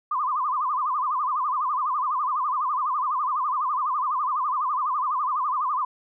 sine tone with vibrato, 1108.7 Hz, C#6, in tune, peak -22 dBFS, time 0.11-5.85 s, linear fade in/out 5 ms, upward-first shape sine, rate 12 Hz, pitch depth 190 cents each way, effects none

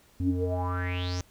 square tone with low-pass filter sweep, 90 Hz, F#2, 47 cents flat, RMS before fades -29 dBFS, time 0.2-1.21 s, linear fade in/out 0 ms, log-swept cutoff 210 to 6300 Hz, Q 8, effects pink hiss -60 dBFS RMS until 1.3 s

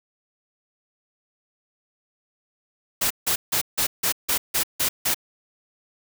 white noise bursts, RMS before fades -22 dBFS, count 9, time 3.01-5.145 s, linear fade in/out 10 ms, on 95 ms, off 160 ms, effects none

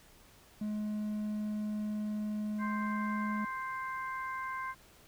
triangle tone, 211.4 Hz, G#3, 31 cents sharp, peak -31 dBFS, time 0.61-3.45 s, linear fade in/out 5 ms
harmonic tone, 523.3 Hz, C5, in tune, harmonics 2 / 3 / 4, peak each -37 / -42 / -45 dBFS, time 2.58-4.75 s, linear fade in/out 50 ms
effects pink hiss -60 dBFS RMS until 5.07 s

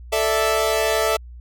sawtooth chord, A suspended fourth, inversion none, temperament equal, 440 / 587.3 / 659.3 Hz, A4 / D5 / E5, 0 / 0 / 0 cents, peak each -18 / -21 / -17 dBFS, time 0.12-1.17 s, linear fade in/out 10 ms, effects added 60 Hz sine -36 dBFS peak until 1.4 s

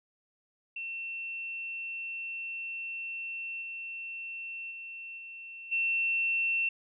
sine tone with level steps, 2700 Hz, E7, 41 cents sharp, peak -35 / -37 / -40 / -42 / -26 dBFS, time 0.76-6.69 s, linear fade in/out 5 ms, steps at 3.61 / 4.7 / 5.17 / 5.71 s, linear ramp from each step 20 ms, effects none

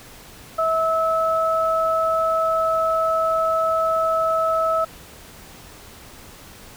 sine tone pair together, 648 / 1299.7 Hz, E5 / E6, -30 / -25 cents, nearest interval octave, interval 1205 cents, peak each -20 dBFS, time 0.58-4.85 s, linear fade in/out 10 ms, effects pink hiss -43 dBFS RMS until 6.76 s

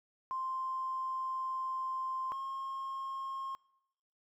triangle tone pair in turn, 1046.5 / 1074.7 Hz, C6 / C6, 0 / +46 cents, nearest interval unison, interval 46 cents, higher second, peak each -30 / -34 dBFS, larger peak first, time 0.31-2.32 / 2.32-3.55 s, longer first, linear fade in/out 0 ms, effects noise-tail reverb RT60 0.9 s tail -26 dB re dry + tanh soft clip ceiling -32 dBFS

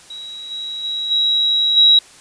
sine tone with level steps, 3863 Hz, B7, 39 cents flat, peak -29 / -24 / -20 / -13 / -7 dBFS, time 0.1-1.99 s, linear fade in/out 5 ms, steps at 0.5 / 0.83 / 1.1 / 1.76 s, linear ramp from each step 20 ms, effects white hiss -44 dBFS RMS until 2.2 s + resampled to 22050 Hz

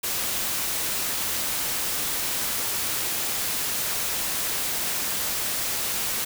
white noise, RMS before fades -27 dBFS, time 0.03-6.25 s, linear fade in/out 10 ms, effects none

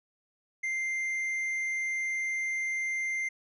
sine tone with tanh clipping, 2093 Hz, C7, in tune, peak -30 dBFS, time 0.63-3.29 s, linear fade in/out 10 ms, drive 5 dB, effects none

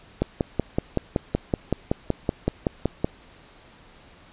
click train, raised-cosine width 2 ms, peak -7 dBFS, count 16, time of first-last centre 0.22-3.045 s, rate 5.31 Hz, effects pink hiss -51 dBFS RMS until 4.32 s + resampled to 8000 Hz

